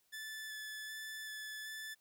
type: tone with vibrato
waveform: sawtooth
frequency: 1740 Hz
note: A6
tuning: 20 cents flat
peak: -40 dBFS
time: 0.12-1.95 s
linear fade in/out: 20 ms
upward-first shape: square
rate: 1.3 Hz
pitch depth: 9 cents each way
effects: white hiss -75 dBFS RMS until 2 s